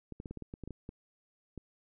clicks, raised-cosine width 3 ms, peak -29 dBFS, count 12, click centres 0.123 / 0.201 / 0.258 / 0.31 / 0.373 / 0.423 / 0.539 / 0.637 / 0.676 / 0.707 / 0.891 / 1.577 s, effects none

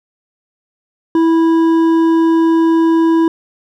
sine tone with hard clipping, 328 Hz, E4, 9 cents flat, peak -10 dBFS, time 1.15-3.28 s, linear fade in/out 2 ms, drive 7 dB, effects none

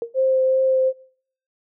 sine tone with exponential decay, 466.2 Hz, A#4, in tune, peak -19 dBFS, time 0.02-0.15 s, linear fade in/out 1 ms, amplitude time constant 27 ms
sine tone with vibrato, 524 Hz, C5, 2 cents sharp, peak -15 dBFS, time 0.14-0.93 s, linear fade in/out 50 ms, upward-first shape triangle, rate 2.6 Hz, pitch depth 11 cents each way
effects noise-tail reverb RT60 0.6 s tail -23 dB re dry

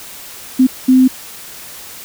sine tone bursts at uneven times, 258 Hz, C4, 24 cents flat, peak -5 dBFS, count 2, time 0.59-0.67 / 0.88-1.08 s, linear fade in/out 10 ms, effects white hiss -33 dBFS RMS until 2.04 s

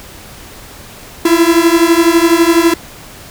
45% pulse beating tone pair, 329.6 / 341.6 Hz, E4 / F4, 0 / -38 cents, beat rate 12 Hz, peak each -10 dBFS, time 1.25-2.74 s, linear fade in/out 5 ms, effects pink hiss -34 dBFS RMS until 3.3 s

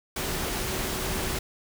sine tone in noise, 376.9 Hz, F#4, 32 cents sharp, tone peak -39 dBFS, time 0.16-1.39 s, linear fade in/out 5 ms, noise pink, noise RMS -30 dBFS, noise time 0.16-1.39 s, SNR -12 dB, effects none

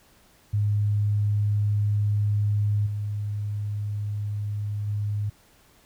sine tone with level steps, 103.7 Hz, G#2, 2 cents flat, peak -20 / -26 / -24 dBFS, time 0.53-5.3 s, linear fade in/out 10 ms, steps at 2.86 / 4.87 s, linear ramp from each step 10 ms, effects pink hiss -58 dBFS RMS until 5.85 s

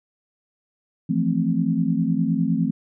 sine chord, F major seventh, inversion third, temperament equal, 164.81 / 174.61 / 220 / 261.6 Hz, E3 / F3 / A3 / C4, 0 / 0 / 0 / 0 cents, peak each -24 dBFS, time 1.09-2.71 s, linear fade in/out 10 ms, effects none

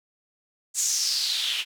white noise with band-pass filter sweep, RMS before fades -26 dBFS, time 0.74-1.65 s, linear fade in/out 50 ms, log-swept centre 7400 to 2800 Hz, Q 4.6, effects none

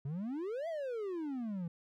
triangle exponential two-way sweep, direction up then down, 131.8 to 685 to 163.5 Hz, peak -34 dBFS, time 0.05-1.68 s, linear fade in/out 5 ms, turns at 0.68 s, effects none

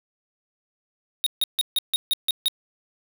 square tone bursts, 3746 Hz, A#7, 8 cents sharp, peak -19 dBFS, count 8, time 1.24-2.482 s, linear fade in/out 0 ms, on 24 ms, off 150 ms, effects none

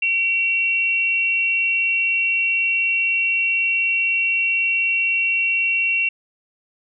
sine tone pair together, 2289 / 2728 Hz, D7 / F7, -45 / -41 cents, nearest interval minor third, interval 304 cents, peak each -26 / -17 dBFS, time 0.02-6.09 s, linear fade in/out 5 ms, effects none

